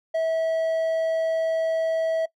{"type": "tone", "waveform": "triangle", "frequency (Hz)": 649, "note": "E5", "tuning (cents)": -27, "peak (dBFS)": -19, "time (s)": [0.14, 2.26], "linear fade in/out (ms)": 10, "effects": ["noise-tail reverb RT60 0.1 s tail -21 dB re dry"]}